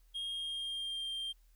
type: tone with pitch glide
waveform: triangle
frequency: 3246 to 3179 Hz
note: G#7 to G7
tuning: -40 to +24 cents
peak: -35 dBFS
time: 0.14-1.33 s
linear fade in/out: 20 ms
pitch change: -36 cents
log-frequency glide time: 0.26-1.12 s
effects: added 40 Hz sine -61 dBFS peak until 1.55 s + white hiss -75 dBFS RMS until 1.55 s